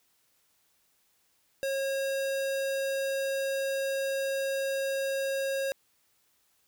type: tone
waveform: square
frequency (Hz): 543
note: C#5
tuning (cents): -36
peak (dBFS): -29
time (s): 1.63-5.72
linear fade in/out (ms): 0
effects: white hiss -70 dBFS RMS until 6.67 s